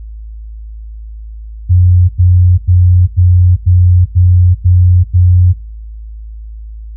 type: tone bursts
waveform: sine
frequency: 89.8 Hz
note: F2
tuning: 49 cents sharp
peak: -3 dBFS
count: 8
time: 1.69-5.534 s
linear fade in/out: 20 ms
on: 400 ms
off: 92 ms
effects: noise-tail reverb RT60 0.6 s tail -24 dB re dry + added 54 Hz sine -24 dBFS peak until 6.96 s